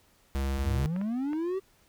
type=tone; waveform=square; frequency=67.9 Hz; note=C#2; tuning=35 cents flat; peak=-28 dBFS; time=0.35-0.86 s; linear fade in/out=0 ms
type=linear sweep; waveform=triangle; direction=up; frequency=50.2 to 392 Hz; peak=-26 dBFS; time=0.56-1.6 s; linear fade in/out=20 ms
type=clicks; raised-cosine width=0.5 ms; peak=-28 dBFS; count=3; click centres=0.963 / 1.014 / 1.332 s
effects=pink hiss -64 dBFS RMS until 1.88 s